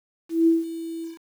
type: tone with ADSR envelope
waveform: sine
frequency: 329.6 Hz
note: E4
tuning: in tune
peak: -13 dBFS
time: 0.29-1.19 s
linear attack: 180 ms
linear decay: 170 ms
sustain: -16 dB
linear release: 150 ms
effects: 8-bit